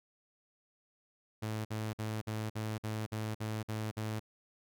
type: tone bursts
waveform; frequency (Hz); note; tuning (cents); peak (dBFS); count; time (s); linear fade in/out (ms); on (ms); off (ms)
sawtooth; 108.7; A2; -21; -31; 10; 1.42-4.197; 10; 230; 53
effects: none